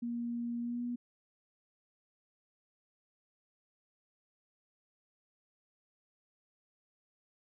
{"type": "tone with pitch glide", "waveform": "sine", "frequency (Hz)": [236.9, 242], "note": ["A#3", "B3"], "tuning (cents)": [28, -35], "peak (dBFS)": -34, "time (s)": [0.02, 0.96], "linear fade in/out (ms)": 10, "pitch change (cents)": 37, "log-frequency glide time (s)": [0.6, 0.83], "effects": []}